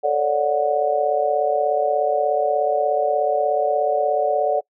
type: chord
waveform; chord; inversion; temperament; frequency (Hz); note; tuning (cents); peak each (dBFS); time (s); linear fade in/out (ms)
sine; D major seventh; second; just; 440.5 / 550.6 / 587.3 / 734.2; A4 / C#5 / D5 / F#5; +2 / -12 / 0 / -14; -24 / -26 / -20 / -21; 0.03-4.61; 20
effects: noise-tail reverb RT60 0.1 s tail -25 dB re dry